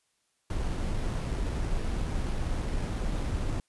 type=noise with sample-and-hold; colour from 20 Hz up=brown; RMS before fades=-30 dBFS; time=0.5-3.6 s; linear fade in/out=2 ms; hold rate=7350 Hz; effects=white hiss -74 dBFS RMS until 3.68 s + resampled to 24000 Hz